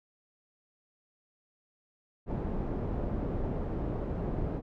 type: low-pass noise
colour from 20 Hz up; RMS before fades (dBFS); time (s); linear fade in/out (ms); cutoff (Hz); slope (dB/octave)
pink; -33; 2.26-4.62; 50; 540; 12
effects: none